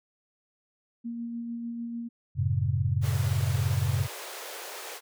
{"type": "tone with tremolo", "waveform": "sine", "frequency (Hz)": 234.2, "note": "A#3", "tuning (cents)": 8, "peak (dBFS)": -31, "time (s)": [1.04, 2.09], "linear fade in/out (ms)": 20, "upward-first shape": "sine", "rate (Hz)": 6.7, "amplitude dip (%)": 25}
{"type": "chord", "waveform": "sine", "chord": "F# minor", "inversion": "none", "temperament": "equal with one note detuned", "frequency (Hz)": [92.5, 110, 135.82], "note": ["F#2", "A2", "C#3"], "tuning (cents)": [0, 0, -35], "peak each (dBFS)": -28, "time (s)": [2.35, 4.08], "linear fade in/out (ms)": 50}
{"type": "high-pass noise", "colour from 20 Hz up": "pink", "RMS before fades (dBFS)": -40, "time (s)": [3.01, 5.01], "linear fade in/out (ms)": 50, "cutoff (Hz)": 380, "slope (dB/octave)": 48}
{"effects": []}